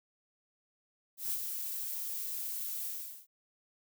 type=noise with ADSR envelope; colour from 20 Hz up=violet; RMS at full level=-33 dBFS; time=1.17-3.27 s; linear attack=140 ms; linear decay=73 ms; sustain=-5 dB; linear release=410 ms; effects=none